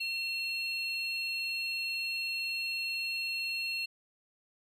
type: tone pair together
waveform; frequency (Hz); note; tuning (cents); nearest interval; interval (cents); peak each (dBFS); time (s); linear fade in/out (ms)
triangle; 2709 / 4268; E7 / C8; +47 / +34; minor sixth; 787; -32 / -36; 0-3.86; 10
effects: none